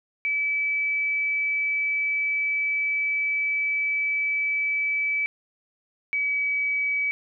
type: tone pair in turn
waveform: sine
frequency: 2300 / 2281 Hz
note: D7 / C#7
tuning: -37 / +49 cents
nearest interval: unison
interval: 14 cents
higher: first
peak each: -22 dBFS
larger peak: neither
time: 0.25-5.26 / 6.13-7.11 s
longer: first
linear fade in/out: 0 ms
effects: none